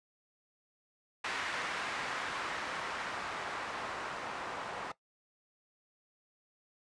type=noise with low-pass filter sweep; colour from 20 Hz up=blue; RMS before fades=-39 dBFS; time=1.24-4.92 s; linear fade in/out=5 ms; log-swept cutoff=1700 to 990 Hz; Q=1.1; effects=noise-tail reverb RT60 0.1 s tail -18 dB re dry + resampled to 22050 Hz